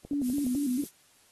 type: click train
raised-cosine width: 2 ms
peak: -30 dBFS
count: 7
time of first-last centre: 0.05-0.55 s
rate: 12 Hz
type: tone with vibrato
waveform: sine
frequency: 267.1 Hz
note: C4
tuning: 36 cents sharp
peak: -26 dBFS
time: 0.11-0.84 s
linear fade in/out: 2 ms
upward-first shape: square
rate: 4.5 Hz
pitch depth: 120 cents each way
type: noise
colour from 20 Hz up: violet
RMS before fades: -39 dBFS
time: 0.21-0.91 s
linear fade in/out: 50 ms
effects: white hiss -62 dBFS RMS until 1.31 s + AAC 32 kbps